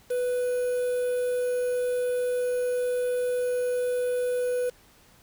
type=tone with quantisation; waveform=triangle; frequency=495.5 Hz; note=B4; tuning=6 cents sharp; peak=-22 dBFS; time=0.1-4.7 s; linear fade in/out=10 ms; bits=7; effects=pink hiss -57 dBFS RMS until 5.22 s